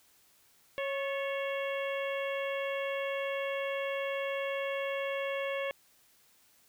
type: harmonic tone with a mistuned harmonic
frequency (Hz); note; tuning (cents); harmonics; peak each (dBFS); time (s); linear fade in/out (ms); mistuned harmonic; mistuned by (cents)
550; C#5; -14; 1 / 2 / 3 / 4 / 5 / 6; -33 / -42 / -42 / -41 / -43 / -47; 0.78-5.71; 0; 3; +74
effects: white hiss -65 dBFS RMS until 6.68 s